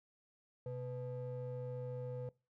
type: ring-modulated tone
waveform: triangle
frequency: 185 Hz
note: F#3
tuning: in tune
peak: -35 dBFS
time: 0.66-2.29 s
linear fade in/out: 2 ms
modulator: 313 Hz
effects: noise-tail reverb RT60 0.3 s tail -22 dB re dry